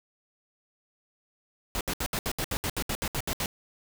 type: noise bursts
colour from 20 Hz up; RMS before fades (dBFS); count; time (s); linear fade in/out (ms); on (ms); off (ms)
pink; -30; 14; 1.75-3.459; 0; 58; 69
effects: none